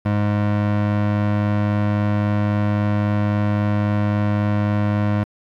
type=tone; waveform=25% pulse; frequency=103.7 Hz; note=G#2; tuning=2 cents flat; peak=-13 dBFS; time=0.05-5.24 s; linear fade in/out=10 ms; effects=low-pass 2000 Hz 12 dB/octave + 9-bit